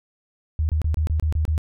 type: tone bursts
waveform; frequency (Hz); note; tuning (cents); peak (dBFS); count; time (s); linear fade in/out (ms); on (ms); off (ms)
sine; 77.78; D#2; 0; -18; 8; 0.59-1.579; 0; 100; 27
effects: none